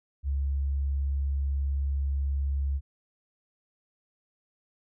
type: tone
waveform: sine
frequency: 69.3 Hz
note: C#2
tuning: in tune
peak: -25 dBFS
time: 0.23-2.81 s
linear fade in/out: 50 ms
effects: none